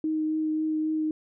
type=tone with vibrato; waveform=sine; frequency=311.9 Hz; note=D#4; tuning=4 cents sharp; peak=-24 dBFS; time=0.04-1.11 s; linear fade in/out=2 ms; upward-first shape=triangle; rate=3.7 Hz; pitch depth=12 cents each way; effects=none